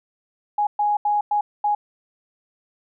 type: tone bursts at uneven times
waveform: sine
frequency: 830.6 Hz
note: G#5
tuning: in tune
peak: -17 dBFS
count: 5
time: 0.58-0.67 / 0.79-0.97 / 1.05-1.21 / 1.31-1.41 / 1.64-1.75 s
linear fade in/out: 5 ms
effects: none